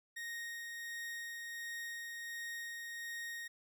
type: tone with tremolo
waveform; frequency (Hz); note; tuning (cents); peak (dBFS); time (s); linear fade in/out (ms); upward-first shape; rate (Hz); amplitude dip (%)
40% pulse; 1864; A#6; -1; -40; 0.16-3.48; 10; sine; 1.4; 25
effects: none